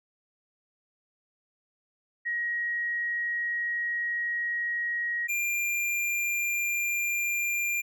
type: tone pair in turn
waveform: sine / square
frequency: 1894 / 2391 Hz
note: A#6 / D7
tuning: +27 / +30 cents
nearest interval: major third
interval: 403 cents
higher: second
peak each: -27 dBFS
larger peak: neither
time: 2.25-5.28 / 5.28-7.82 s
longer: first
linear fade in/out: 20 ms
effects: none